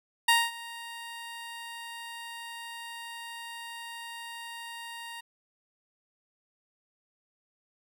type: tone with ADSR envelope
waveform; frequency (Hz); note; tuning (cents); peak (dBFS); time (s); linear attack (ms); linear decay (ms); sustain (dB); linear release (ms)
15% pulse; 932.3; A#5; 0; -12; 0.28-5.21; 7; 220; -21; 10
effects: none